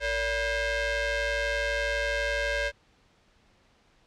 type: ring-modulated tone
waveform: sawtooth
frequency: 517 Hz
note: C5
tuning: 21 cents flat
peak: -19 dBFS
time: 0-2.72 s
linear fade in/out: 50 ms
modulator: 1090 Hz
effects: pink hiss -63 dBFS RMS until 4.06 s + low-pass 5000 Hz 12 dB/octave